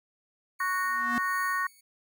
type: tone with tremolo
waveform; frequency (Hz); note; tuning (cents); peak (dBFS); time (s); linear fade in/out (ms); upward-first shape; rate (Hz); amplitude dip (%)
5% pulse; 2228; C#7; +8; -31; 0.59-1.81; 10; sine; 1.5; 85
type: chord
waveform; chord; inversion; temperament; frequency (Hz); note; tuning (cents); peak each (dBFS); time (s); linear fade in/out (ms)
sine; F# major; second; just; 1110 / 1480 / 1850; C#6 / F#6 / A#6; +2 / 0 / -14; -29 / -34 / -30; 0.6-1.67; 5
type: tone with exponential growth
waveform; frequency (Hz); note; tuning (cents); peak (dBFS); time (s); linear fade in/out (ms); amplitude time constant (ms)
square; 240; B3; -49; -28; 0.82-1.18; 0; 78
effects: none